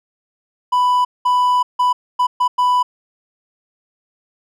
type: tone bursts at uneven times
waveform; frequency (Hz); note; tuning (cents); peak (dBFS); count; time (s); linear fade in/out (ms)
triangle; 992; B5; +7; -10; 6; 0.72-1.05 / 1.25-1.63 / 1.79-1.93 / 2.19-2.27 / 2.4-2.48 / 2.58-2.83; 10
effects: none